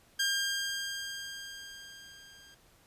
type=tone with level ramp; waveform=15% pulse; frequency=1603 Hz; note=G6; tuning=38 cents sharp; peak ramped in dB=-20 to -48 dBFS; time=0.19-2.55 s; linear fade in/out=10 ms; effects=pink hiss -63 dBFS RMS until 2.86 s + resampled to 32000 Hz